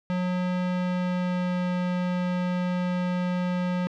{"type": "tone with pitch glide", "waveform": "square", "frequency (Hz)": [181, 179.85], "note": ["F#3", "F#3"], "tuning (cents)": [-38, -49], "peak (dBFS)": -25, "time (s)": [0.1, 3.87], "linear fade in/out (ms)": 0, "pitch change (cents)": -11, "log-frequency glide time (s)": [0.62, 1.68], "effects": ["low-pass 3000 Hz 12 dB/octave"]}